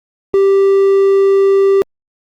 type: tone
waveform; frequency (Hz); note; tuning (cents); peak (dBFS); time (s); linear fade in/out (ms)
triangle; 392; G4; 0; -5; 0.34-1.82; 0
effects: Opus 48 kbps